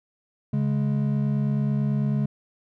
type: tone pair together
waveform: triangle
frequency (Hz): 140 / 209.1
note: C#3 / G#3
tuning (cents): +18 / +12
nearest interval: perfect fifth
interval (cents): 694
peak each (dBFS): -21 / -23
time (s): 0.53-2.26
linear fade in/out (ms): 5
effects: none